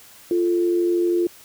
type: tone pair together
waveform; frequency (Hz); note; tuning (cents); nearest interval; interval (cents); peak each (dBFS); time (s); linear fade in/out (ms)
sine; 347.5 / 440; F4 / A4; -9 / 0; major third; 409; -17 / -28; 0.31-1.27; 2
effects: white hiss -47 dBFS RMS until 1.44 s